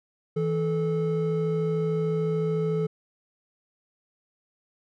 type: tone pair together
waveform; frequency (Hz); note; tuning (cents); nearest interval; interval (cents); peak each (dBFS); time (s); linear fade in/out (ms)
triangle; 162.4 / 433.6; E3 / A4; -26 / -25; octave + perfect fourth; 1701; -24; 0.36-2.87; 10
effects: none